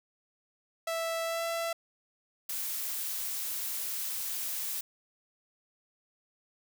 sawtooth tone with pitch glide, 659.3 to 668.1 Hz, E5 to E5, 0 to +23 cents, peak -27 dBFS, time 0.87-1.73 s, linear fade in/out 5 ms, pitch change +23 cents, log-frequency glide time 1.24-1.44 s
blue noise, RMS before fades -35 dBFS, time 2.49-4.81 s, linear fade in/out 5 ms
effects none

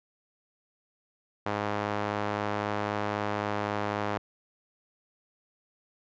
sawtooth tone with band-pass filter, 103.83 Hz, G#2, in tune, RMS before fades -31 dBFS, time 1.46-4.18 s, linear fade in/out 5 ms, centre 950 Hz, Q 0.84, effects resampled to 16000 Hz

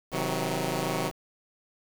10% pulse chord, C diminished, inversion none, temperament equal with one note detuned, 130.81 / 158.74 / 185 Hz, C3 / Eb3 / Gb3, 0 / +35 / 0 cents, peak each -23 dBFS, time 0.11-1.12 s, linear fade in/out 50 ms, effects 7-bit

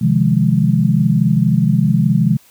sine chord, F minor seventh, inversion second, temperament equal, 130.81 / 155.56 / 174.61 / 207.7 Hz, C3 / Eb3 / F3 / Ab3, 0 / 0 / 0 / 0 cents, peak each -16 dBFS, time 0.01-2.37 s, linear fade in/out 10 ms, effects white hiss -49 dBFS RMS until 2.5 s

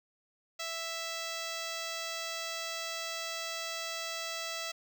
5% pulse tone with notch filter, 660 Hz, E5, 2 cents sharp, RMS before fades -38 dBFS, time 0.59-4.72 s, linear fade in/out 10 ms, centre 10000 Hz, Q 1, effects none

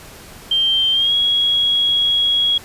sine tone with pitch glide, 3149 to 3317 Hz, G7 to G#7, +7 to -3 cents, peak -13 dBFS, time 0.51-2.58 s, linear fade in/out 5 ms, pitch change +90 cents, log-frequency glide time 0.92-1.14 s, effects pink hiss -39 dBFS RMS until 2.64 s + resampled to 32000 Hz

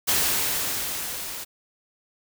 white noise with level ramp, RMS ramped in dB -21 to -35 dBFS, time 0.07-1.45 s, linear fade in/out 20 ms, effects none

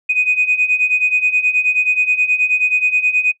sine beating tone pair, 2489 / 2498.4 Hz, D#7 / D#7, 0 / +7 cents, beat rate 9.4 Hz, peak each -17 / -14 dBFS, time 0.09-3.32 s, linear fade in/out 10 ms, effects noise-tail reverb RT60 0.1 s tail -19 dB re dry + tanh soft clip ceiling -5 dBFS

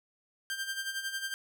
sawtooth tone with tremolo, 1575 Hz, G6, 8 cents sharp, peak -28 dBFS, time 0.5-1.34 s, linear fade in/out 0 ms, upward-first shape sine, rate 11 Hz, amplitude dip 65%, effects none

